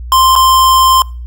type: tone with dropouts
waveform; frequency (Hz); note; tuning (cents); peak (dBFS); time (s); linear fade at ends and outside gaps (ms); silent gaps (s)
square; 1046.5; C6; 0; -6; 0.12-1.02; 1; 0.354-0.361
effects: noise-tail reverb RT60 0.4 s tail -25 dB re dry + added 60 Hz sine -22 dBFS peak until 1.26 s